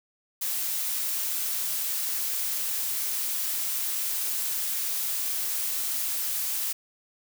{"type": "noise", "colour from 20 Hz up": "blue", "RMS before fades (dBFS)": -29, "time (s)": [0.41, 6.73], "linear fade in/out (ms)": 10, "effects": []}